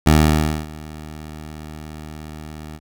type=tone with ADSR envelope; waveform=15% pulse; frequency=77 Hz; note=D#2; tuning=17 cents flat; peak=-3 dBFS; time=0.06-2.8 s; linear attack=10 ms; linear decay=590 ms; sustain=-23 dB; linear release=48 ms; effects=none